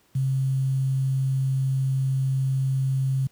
sine tone with quantisation, 133.4 Hz, C3, 34 cents sharp, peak -20 dBFS, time 0.15-3.27 s, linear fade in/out 5 ms, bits 8, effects pink hiss -62 dBFS RMS until 3.31 s + high-pass 80 Hz 12 dB/octave

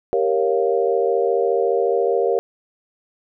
sine chord, G half-diminished seventh, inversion none, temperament equal with one note detuned, 392 / 466.2 / 551.2 / 698.5 Hz, G4 / Bb4 / Db5 / F5, 0 / 0 / -10 / 0 cents, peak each -21 / -19 / -23 / -25 dBFS, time 0.13-2.39 s, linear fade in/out 0 ms, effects none

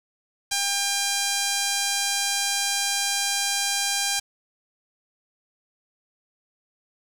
sawtooth tone with band-pass filter, 800 Hz, G5, 35 cents sharp, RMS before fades -25 dBFS, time 0.51-4.2 s, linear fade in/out 10 ms, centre 6500 Hz, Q 1.1, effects 7-bit

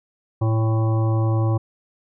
harmonic tone with a mistuned harmonic, 111.1 Hz, A2, 17 cents sharp, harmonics 1 / 3 / 5 / 7 / 9 / 10, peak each -17 / -27 / -31 / -34 / -36 / -37 dBFS, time 0.41-1.58 s, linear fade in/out 10 ms, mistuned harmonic 7, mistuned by +15 cents, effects none

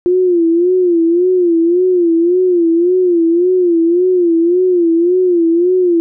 sine tone with vibrato, 349.2 Hz, F4, in tune, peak -8 dBFS, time 0.06-6 s, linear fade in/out 0 ms, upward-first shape sine, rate 1.8 Hz, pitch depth 99 cents each way, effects none

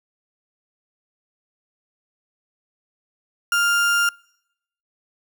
35% pulse tone, 1400 Hz, F6, 4 cents sharp, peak -15 dBFS, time 3.52-4.09 s, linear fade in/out 2 ms, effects noise-tail reverb RT60 0.8 s tail -26 dB re dry

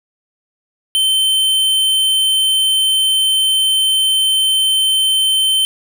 square tone, 3091 Hz, G7, 25 cents flat, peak -12 dBFS, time 0.95-5.65 s, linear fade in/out 0 ms, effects none

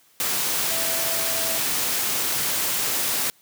sine tone in noise, 659.3 Hz, E5, in tune, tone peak -33 dBFS, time 0.71-1.58 s, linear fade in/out 0 ms, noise white, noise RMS -24 dBFS, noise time 0.2-3.3 s, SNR -12 dB, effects white hiss -58 dBFS RMS until 3.41 s + high-pass 100 Hz 12 dB/octave

